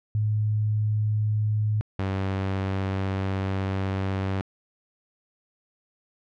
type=tone pair in turn; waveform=sine / sawtooth; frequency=106.7 / 96.15 Hz; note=G#2 / G2; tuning=+47 / -33 cents; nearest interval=major second; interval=180 cents; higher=first; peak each=-21 dBFS; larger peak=neither; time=0.15-1.81 / 1.99-4.41 s; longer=second; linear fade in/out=0 ms; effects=low-pass 3000 Hz 12 dB/octave